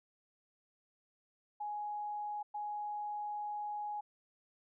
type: tone bursts at uneven times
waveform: sine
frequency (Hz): 834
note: G#5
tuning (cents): +7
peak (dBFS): -37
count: 2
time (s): 1.6-2.43 / 2.54-4.01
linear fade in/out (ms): 10
effects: none